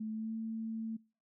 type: tone with pitch glide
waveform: sine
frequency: 217.9 to 223.4 Hz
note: A3 to A3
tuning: -17 to +27 cents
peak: -36 dBFS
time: 0-0.97 s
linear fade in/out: 10 ms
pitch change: +44 cents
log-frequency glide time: 0.11-0.33 s
effects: noise-tail reverb RT60 0.4 s tail -26 dB re dry